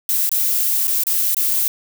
violet noise with dropouts, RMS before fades -18 dBFS, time 0.09-1.68 s, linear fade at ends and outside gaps 1 ms, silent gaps 0.292-0.316 / 0.871-0.878 / 1.036-1.068 / 1.346-1.368 s, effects none

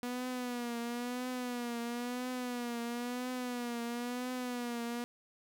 sawtooth tone with vibrato, 243.6 Hz, B3, 24 cents flat, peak -32 dBFS, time 0.03-5.04 s, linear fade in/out 0 ms, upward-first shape triangle, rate 0.99 Hz, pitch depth 72 cents each way, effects none

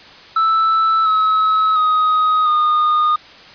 triangle tone with pitch steps, 1318.5 / 1286.9 / 1256.1 / 1225.9 Hz, E6 / E6 / D#6 / D#6, 0 / -42 / +16 / -26 cents, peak -10 dBFS, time 0.36-3.16 s, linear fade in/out 5 ms, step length 700 ms, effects white hiss -40 dBFS RMS until 3.54 s + resampled to 11025 Hz

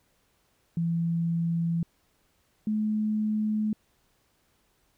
sine tone pair in turn, 167.7 / 214.1 Hz, E3 / A3, +30 / -47 cents, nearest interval major third, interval 423 cents, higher second, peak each -24 dBFS, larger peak neither, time 0.77-1.83 / 2.67-3.73 s, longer neither, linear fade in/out 2 ms, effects pink hiss -69 dBFS RMS until 4.97 s

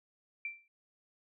sine tone with exponential decay, 2349 Hz, D7, in tune, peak -33 dBFS, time 0.45-0.68 s, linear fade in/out 2 ms, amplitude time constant 48 ms, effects none

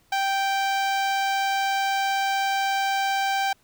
sawtooth tone with notch filter, 783 Hz, G5, 2 cents flat, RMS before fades -24 dBFS, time 0.12-3.53 s, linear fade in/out 5 ms, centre 11000 Hz, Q 0.6, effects pink hiss -62 dBFS RMS until 3.63 s

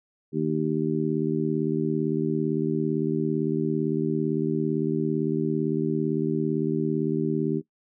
harmonic tone, 77.78 Hz, D#2, in tune, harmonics 2 / 3 / 4 / 5, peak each -28 / -28 / -28 / -28 dBFS, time 0.32-7.62 s, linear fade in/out 50 ms, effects noise-tail reverb RT60 0.1 s tail -17 dB re dry

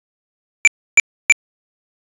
square tone bursts, 2342 Hz, D7, 5 cents flat, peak -5 dBFS, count 3, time 0.65-1.322 s, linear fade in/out 0 ms, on 24 ms, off 300 ms, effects resampled to 22050 Hz

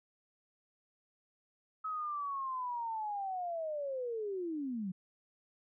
sine linear sweep, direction down, 1287 to 176.5 Hz, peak -35 dBFS, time 1.84-4.92 s, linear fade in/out 10 ms, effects none

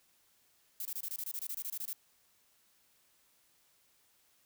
violet noise bursts, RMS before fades -39 dBFS, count 15, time 0.8-1.931 s, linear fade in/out 2 ms, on 53 ms, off 24 ms, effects white hiss -70 dBFS RMS until 4.45 s

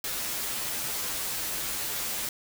white noise with comb filter, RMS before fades -32 dBFS, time 0.04-2.29 s, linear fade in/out 2 ms, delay 11 ms, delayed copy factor -0.85, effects none

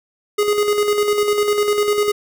square tone with tremolo, 415.3 Hz, G#4, in tune, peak -14 dBFS, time 0.38-2.12 s, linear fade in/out 10 ms, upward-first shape square, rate 10 Hz, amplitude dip 45%, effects none

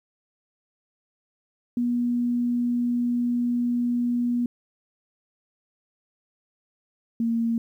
sine tone pair in turn, 241.6 / 230.5 Hz, B3 / A#3, -38 / -19 cents, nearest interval minor second, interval 81 cents, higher first, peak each -21 dBFS, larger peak neither, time 1.77-4.46 / 7.2-7.58 s, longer first, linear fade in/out 2 ms, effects 10-bit

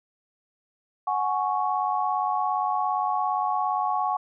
sine chord, F# suspended second, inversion none, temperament equal with one note detuned, 740 / 837.4 / 1108.7 Hz, F#5 / G#5 / C#6, 0 / +14 / 0 cents, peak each -27 dBFS, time 1.07-4.17 s, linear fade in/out 5 ms, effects none

